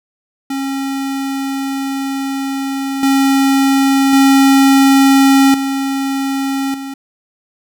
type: tone with level steps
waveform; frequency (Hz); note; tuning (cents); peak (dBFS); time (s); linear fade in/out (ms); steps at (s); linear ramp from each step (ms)
square; 272.1; C#4; -32; -18 / -10 / -7 / -16 / -24; 0.5-6.94; 5; 3.03 / 4.13 / 5.54 / 6.74; 2
effects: none